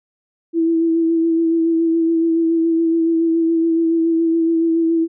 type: tone with vibrato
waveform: sine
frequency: 329.6 Hz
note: E4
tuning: in tune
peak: -13 dBFS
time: 0.53-5.08 s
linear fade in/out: 50 ms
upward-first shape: sine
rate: 7.1 Hz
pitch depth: 22 cents each way
effects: none